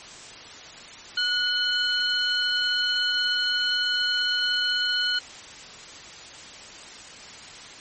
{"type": "tone cluster", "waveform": "sine", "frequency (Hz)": [1460, 3000, 4228], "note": ["F#6", "F#7", "C8"], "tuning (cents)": [-24, 23, 17], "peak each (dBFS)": -26, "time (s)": [1.17, 5.19], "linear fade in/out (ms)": 5, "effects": ["white hiss -42 dBFS RMS until 7.8 s", "MP3 32 kbps"]}